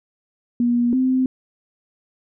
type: tone pair in turn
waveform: sine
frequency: 240.1 / 258.5 Hz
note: B3 / C4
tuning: -49 / -21 cents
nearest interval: minor second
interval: 128 cents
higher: second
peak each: -15 / -15 dBFS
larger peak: neither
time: 0.6-0.93 / 0.93-1.26 s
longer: neither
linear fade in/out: 2 ms
effects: none